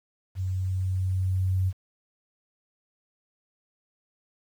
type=tone with level ramp; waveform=sine; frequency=93.5 Hz; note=F#2; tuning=19 cents sharp; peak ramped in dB=-26 to -21 dBFS; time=0.35-1.73 s; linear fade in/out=50 ms; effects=9-bit